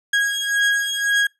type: beating tone pair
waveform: 35% pulse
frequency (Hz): 1642 / 1643.9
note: G#6 / G#6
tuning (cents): -20 / -18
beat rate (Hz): 1.9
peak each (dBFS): -19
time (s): 0.13-1.27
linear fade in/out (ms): 5
effects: noise-tail reverb RT60 0.2 s tail -24 dB re dry + low-pass 9000 Hz 12 dB/octave